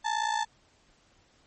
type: ring-modulated tone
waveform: 35% pulse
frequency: 880 Hz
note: A5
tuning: in tune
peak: -22 dBFS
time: 0.04-0.45 s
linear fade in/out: 20 ms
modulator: 29 Hz
effects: pink hiss -64 dBFS RMS until 1.46 s + MP3 32 kbps